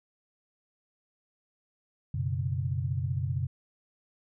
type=chord; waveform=sine; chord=F# suspended fourth; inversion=none; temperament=just; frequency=92.5 / 123.33 / 138.75 Hz; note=F#2 / B2 / C#3; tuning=0 / -2 / +2 cents; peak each=-32 dBFS; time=2.14-3.47 s; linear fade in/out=5 ms; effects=none